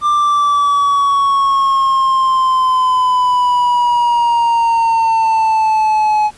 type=exponential sweep; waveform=triangle; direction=down; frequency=1190 to 845 Hz; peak=-8 dBFS; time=0.01-6.31 s; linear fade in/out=50 ms; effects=pink hiss -43 dBFS RMS until 6.37 s + resampled to 24000 Hz